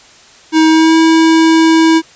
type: tone with pitch glide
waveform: square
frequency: 317.6 to 323.9 Hz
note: D#4 to E4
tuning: +36 to -30 cents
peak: -6 dBFS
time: 0.52-2.02 s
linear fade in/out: 50 ms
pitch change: +34 cents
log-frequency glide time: 0.68-0.96 s
effects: white hiss -41 dBFS RMS until 2.15 s + resampled to 16000 Hz